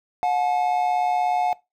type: tone pair together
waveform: triangle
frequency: 724 / 860.6 Hz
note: F#5 / A5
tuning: -38 / -39 cents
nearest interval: minor third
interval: 299 cents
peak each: -18 / -24 dBFS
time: 0.23-1.53 s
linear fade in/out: 0 ms
effects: noise-tail reverb RT60 0.2 s tail -20 dB re dry